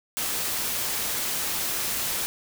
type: noise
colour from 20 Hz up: white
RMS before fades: -28 dBFS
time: 0.17-2.26 s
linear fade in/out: 0 ms
effects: none